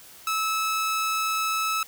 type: tone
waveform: sawtooth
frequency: 1302 Hz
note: E6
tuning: 22 cents flat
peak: -20 dBFS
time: 0.27-1.83 s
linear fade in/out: 2 ms
effects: white hiss -48 dBFS RMS until 1.87 s